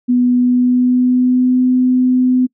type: tone with pitch glide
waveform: sine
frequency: 246.9 to 253.3 Hz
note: B3 to B3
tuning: 0 to +44 cents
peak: -9 dBFS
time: 0.08-2.47 s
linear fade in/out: 20 ms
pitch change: +44 cents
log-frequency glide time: 0.33-1.64 s
effects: noise-tail reverb RT60 0.1 s tail -25 dB re dry